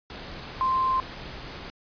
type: tone in noise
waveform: sine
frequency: 1045 Hz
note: C6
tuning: 2 cents flat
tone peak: -21 dBFS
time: 0.61-1 s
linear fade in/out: 0 ms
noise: pink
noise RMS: -39 dBFS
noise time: 0.1-1.7 s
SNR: +15 dB
effects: resampled to 11025 Hz